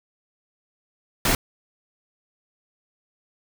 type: noise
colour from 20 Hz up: pink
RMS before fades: -20 dBFS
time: 1.25-1.35 s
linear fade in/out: 2 ms
effects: none